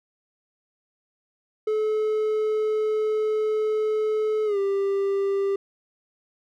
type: tone with pitch glide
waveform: triangle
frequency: 430.9 to 395.1 Hz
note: A4 to G4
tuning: -36 to +14 cents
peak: -19 dBFS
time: 1.67-5.56 s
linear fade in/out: 5 ms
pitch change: -150 cents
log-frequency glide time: 4.45-4.58 s
effects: none